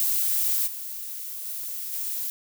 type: noise with level steps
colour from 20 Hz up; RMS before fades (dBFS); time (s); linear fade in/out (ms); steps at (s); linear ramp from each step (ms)
violet; -24 / -35 / -33 / -30; 0-2.3; 0; 0.66 / 1.45 / 1.92; 20
effects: none